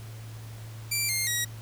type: tone with pitch steps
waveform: 10% pulse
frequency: 2349 / 2117 / 1908 Hz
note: D7 / C7 / A#6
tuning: 0 / +20 / +40 cents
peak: -17 dBFS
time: 0.91-1.45 s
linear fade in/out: 10 ms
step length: 180 ms
effects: added 111 Hz sine -39 dBFS peak until 1.61 s + pink hiss -50 dBFS RMS until 1.61 s